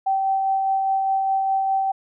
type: tone with tremolo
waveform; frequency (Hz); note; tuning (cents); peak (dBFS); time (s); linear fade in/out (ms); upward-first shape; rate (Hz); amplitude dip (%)
sine; 774; G5; -22; -17; 0.06-1.92; 10; sine; 4.9; 25
effects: none